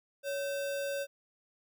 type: tone with sample-and-hold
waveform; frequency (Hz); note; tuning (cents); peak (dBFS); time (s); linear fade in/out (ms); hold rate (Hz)
sine; 560; C#5; +18; -32; 0.23-1.07; 50; 2100
effects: none